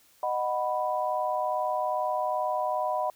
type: chord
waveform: sine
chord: B major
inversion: first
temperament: equal with one note detuned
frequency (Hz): 617.6 / 740 / 987.8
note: D#5 / F#5 / B5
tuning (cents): -13 / 0 / 0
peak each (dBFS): -30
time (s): 0.23-3.1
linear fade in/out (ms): 2
effects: white hiss -61 dBFS RMS until 3.15 s